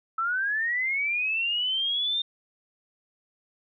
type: linear sweep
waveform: sine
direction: up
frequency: 1300 to 3646 Hz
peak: -24 dBFS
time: 0.18-2.22 s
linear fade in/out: 5 ms
effects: none